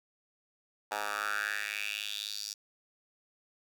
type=tone with high-pass filter sweep; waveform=10% pulse; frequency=103.83 Hz; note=G#2; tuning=in tune; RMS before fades=-36 dBFS; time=0.91-2.54 s; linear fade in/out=10 ms; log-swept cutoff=880 to 5300 Hz; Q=4.2; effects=none